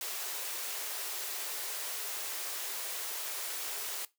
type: high-pass noise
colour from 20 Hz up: white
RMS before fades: -38 dBFS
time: 0.01-4.05 s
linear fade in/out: 2 ms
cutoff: 360 Hz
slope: 48 dB/octave
effects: noise-tail reverb RT60 0.2 s tail -19 dB re dry